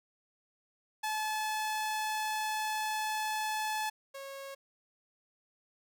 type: tone pair in turn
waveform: sawtooth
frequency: 862 / 547.8 Hz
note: A5 / C#5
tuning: -36 / -21 cents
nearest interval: minor sixth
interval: 785 cents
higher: first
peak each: -28 / -38 dBFS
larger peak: first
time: 1.03-3.9 / 4.14-4.55 s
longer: first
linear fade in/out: 10 ms
effects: none